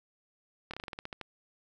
slowing click train, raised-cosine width 0.3 ms, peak -23 dBFS, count 11, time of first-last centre 0.71-1.213 s, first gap 26 ms, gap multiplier 1.14, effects 10-bit

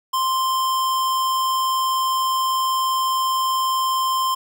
square tone, 1046.5 Hz, C6, in tune, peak -19 dBFS, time 0.13-4.35 s, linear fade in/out 10 ms, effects none

